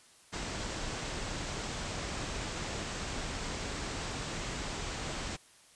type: low-pass noise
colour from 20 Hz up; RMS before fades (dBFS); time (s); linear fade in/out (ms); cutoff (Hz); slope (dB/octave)
pink; -38; 0.32-5.37; 20; 8400; 96
effects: white hiss -60 dBFS RMS until 5.75 s + resampled to 24000 Hz